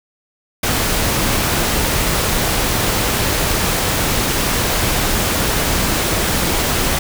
pink noise, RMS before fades -17 dBFS, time 0.63-6.99 s, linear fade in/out 5 ms, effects none

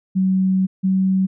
sine tone pair in turn, 188.6 / 189.55 Hz, F#3 / F#3, +33 / +42 cents, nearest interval unison, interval 9 cents, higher second, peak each -14 dBFS, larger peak neither, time 0.15-0.67 / 0.83-1.27 s, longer first, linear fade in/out 20 ms, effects none

